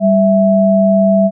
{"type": "tone pair together", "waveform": "sine", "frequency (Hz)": [196.01, 659.3], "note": ["G3", "E5"], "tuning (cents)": [0, 0], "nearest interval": "octave + major sixth", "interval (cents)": 2100, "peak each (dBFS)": -10, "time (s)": [0, 1.31], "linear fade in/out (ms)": 50, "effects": []}